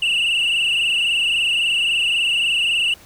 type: tone with frequency modulation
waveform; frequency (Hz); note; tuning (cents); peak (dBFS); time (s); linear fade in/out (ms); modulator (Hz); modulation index
sine; 2794; F7; 0; -13; 0.02-2.94; 5; 23.7; 5.7
effects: tanh soft clip ceiling -15 dBFS + pink hiss -46 dBFS RMS until 3.05 s